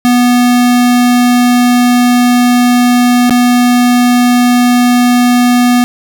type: tone with dropouts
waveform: square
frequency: 245 Hz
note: B3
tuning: 14 cents flat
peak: -6 dBFS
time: 0.05-5.84 s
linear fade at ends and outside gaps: 0 ms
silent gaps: 3.296-3.307 s
effects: none